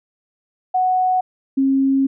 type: tone pair in turn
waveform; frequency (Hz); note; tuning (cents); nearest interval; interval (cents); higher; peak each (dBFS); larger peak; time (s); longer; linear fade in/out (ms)
sine; 740 / 270.1; F#5 / C#4; 0 / -45; octave + perfect fourth; 1745; first; -14 / -13; second; 0.74-1.21 / 1.57-2.07; second; 10
effects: none